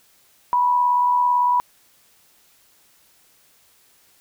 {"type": "tone with amplitude modulation", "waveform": "sine", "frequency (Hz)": 980, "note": "B5", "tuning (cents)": -14, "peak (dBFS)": -13, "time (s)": [0.53, 1.6], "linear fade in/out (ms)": 0, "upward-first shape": "sine", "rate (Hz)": 77.9, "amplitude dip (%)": 40, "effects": ["white hiss -57 dBFS RMS until 4.2 s"]}